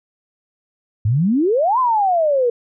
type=exponential two-way sweep; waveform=sine; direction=up then down; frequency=98 to 1054 to 465.7 Hz; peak=-13 dBFS; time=1.05-2.5 s; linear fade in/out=5 ms; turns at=1.79 s; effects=none